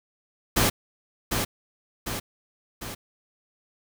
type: noise with echo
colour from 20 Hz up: pink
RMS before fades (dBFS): -21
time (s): 0.56-0.7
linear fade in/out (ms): 10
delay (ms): 750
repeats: 3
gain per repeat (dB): -5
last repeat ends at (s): 2.95
effects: none